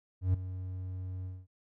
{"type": "tone with ADSR envelope", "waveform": "triangle", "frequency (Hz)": 92.5, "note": "F#2", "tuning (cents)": 0, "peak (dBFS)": -20, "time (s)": [0.21, 1.47], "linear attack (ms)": 130, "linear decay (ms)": 7, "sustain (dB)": -14, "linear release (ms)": 220, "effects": []}